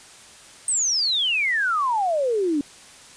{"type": "exponential sweep", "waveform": "sine", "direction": "down", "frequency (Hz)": [8640, 277.2], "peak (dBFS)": -19, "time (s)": [0.68, 2.61], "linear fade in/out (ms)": 2, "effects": ["white hiss -46 dBFS RMS until 3.16 s", "resampled to 22050 Hz"]}